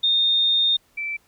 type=tone pair in turn; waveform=sine; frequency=3660 / 2328 Hz; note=A#7 / D7; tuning=-32 / -16 cents; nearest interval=minor sixth; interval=784 cents; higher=first; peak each=-16 / -25 dBFS; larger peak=first; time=0.03-0.77 / 0.97-1.17 s; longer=first; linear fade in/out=10 ms; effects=pink hiss -61 dBFS RMS until 1.27 s